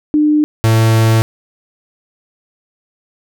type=tone pair in turn; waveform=sine / 45% pulse; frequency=300.9 / 112.13 Hz; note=D4 / A2; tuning=+42 / +33 cents; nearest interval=octave + perfect fourth; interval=1709 cents; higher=first; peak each=-8 dBFS; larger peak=neither; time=0.14-0.44 / 0.64-1.22 s; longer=second; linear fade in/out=0 ms; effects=none